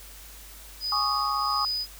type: tone with tremolo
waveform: sine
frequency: 4978 Hz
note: D#8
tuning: in tune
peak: -25 dBFS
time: 0.8-1.87 s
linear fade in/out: 50 ms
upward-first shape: triangle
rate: 1.4 Hz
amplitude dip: 65%
type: chord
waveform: sine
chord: Ab suspended fourth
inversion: none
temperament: equal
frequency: 830.6 / 1108.7 / 1244.5 Hz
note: Ab5 / Db6 / Eb6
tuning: 0 / 0 / 0 cents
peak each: -32 / -28 / -28 dBFS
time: 0.92-1.65 s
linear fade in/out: 2 ms
effects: added 50 Hz sine -47 dBFS peak until 1.99 s + white hiss -47 dBFS RMS until 1.99 s